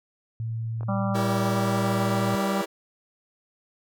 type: tone with pitch glide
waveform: sine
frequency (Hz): 113.4 to 114.59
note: A#2 to A#2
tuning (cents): -47 to -29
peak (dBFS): -27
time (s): 0.4-2.35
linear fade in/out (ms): 0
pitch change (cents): +18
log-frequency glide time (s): 1.28-2.14
type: clicks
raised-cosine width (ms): 1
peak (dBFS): -27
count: 2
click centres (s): 0.809 / 0.832
type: harmonic tone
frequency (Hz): 196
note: G3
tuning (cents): 0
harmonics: 1 / 3 / 4 / 5 / 6 / 7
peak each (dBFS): -26 / -32 / -34 / -38 / -34 / -39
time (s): 0.88-2.62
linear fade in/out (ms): 10
type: chord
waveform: sawtooth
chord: E diminished seventh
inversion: none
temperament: just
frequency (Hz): 329.6 / 395.6 / 474.7 / 569.6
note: E4 / G4 / Bb4 / Db5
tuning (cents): 0 / +16 / +31 / +47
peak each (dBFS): -29 / -29 / -30 / -31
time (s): 1.14-2.66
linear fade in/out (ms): 20
effects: none